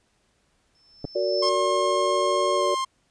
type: tone with exponential growth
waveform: sine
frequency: 5290 Hz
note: E8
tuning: 5 cents sharp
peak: -22 dBFS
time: 0.75-1.49 s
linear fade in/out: 1 ms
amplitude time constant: 160 ms
type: clicks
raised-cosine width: 2 ms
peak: -18 dBFS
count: 2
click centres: 1.044 / 1.051 s
type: chord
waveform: sine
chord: Gb augmented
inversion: none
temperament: just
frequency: 370 / 462.5 / 578.1 Hz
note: Gb4 / Bb4 / D5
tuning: 0 / -14 / -27 cents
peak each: -26 / -29 / -24 dBFS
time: 1.15-2.75 s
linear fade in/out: 10 ms
type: tone with pitch glide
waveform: 45% pulse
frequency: 1071 to 1057.5 Hz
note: C6 to C6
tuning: +40 to +18 cents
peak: -24 dBFS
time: 1.42-2.85 s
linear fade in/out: 10 ms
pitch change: -22 cents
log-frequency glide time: 2.56-2.63 s
effects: pink hiss -67 dBFS RMS until 3.1 s + resampled to 22050 Hz